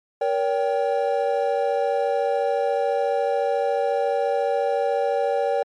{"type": "chord", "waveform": "triangle", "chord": "G diminished", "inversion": "first", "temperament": "just", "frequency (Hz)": [470.4, 564.5, 784], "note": ["Bb4", "Db5", "G5"], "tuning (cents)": [16, 31, 0], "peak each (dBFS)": [-22, -21, -23], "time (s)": [0.21, 5.63], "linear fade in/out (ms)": 5, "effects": ["MP3 48 kbps"]}